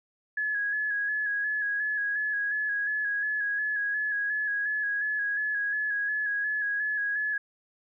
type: tone with vibrato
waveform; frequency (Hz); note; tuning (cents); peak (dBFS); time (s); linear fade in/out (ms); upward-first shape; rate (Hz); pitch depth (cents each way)
sine; 1682; G#6; +22; -26; 0.37-7.38; 5; square; 2.8; 28
effects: none